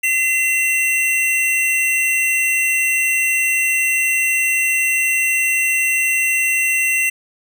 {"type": "tone pair together", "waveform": "square", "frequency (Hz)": [2040, 2723], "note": ["C7", "F7"], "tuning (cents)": [-44, -44], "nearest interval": "perfect fourth", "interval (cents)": 500, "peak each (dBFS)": [-20, -17], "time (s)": [0.03, 7.1], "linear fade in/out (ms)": 10, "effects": []}